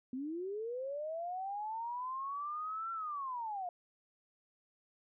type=linear two-way sweep; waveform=sine; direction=up then down; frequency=246.9 to 1361 to 692 Hz; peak=-37 dBFS; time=0.13-3.69 s; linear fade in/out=2 ms; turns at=2.92 s; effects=none